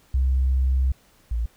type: tone pair in turn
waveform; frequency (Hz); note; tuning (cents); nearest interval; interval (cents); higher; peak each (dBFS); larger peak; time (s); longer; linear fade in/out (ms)
sine; 65.41 / 57.64; C2 / A#1; 0 / -19; major second; 219; first; -16 / -21; first; 0.14-0.92 / 1.31-1.46; first; 5
effects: tanh soft clip ceiling -14 dBFS + pink hiss -58 dBFS RMS until 1.56 s